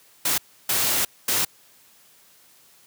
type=noise bursts at uneven times; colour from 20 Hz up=white; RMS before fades=-22 dBFS; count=3; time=0.25-0.38 / 0.69-1.05 / 1.28-1.45 s; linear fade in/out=5 ms; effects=white hiss -55 dBFS RMS until 2.86 s + high-pass 80 Hz 12 dB/octave